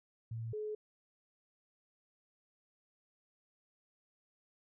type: tone pair in turn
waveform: sine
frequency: 113.8 / 426.2 Hz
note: A#2 / G#4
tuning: -41 / +45 cents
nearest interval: octave + major seventh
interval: 2286 cents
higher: second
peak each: -38 / -37 dBFS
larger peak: second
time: 0.31-0.53 / 0.53-0.75 s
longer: neither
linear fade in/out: 5 ms
effects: none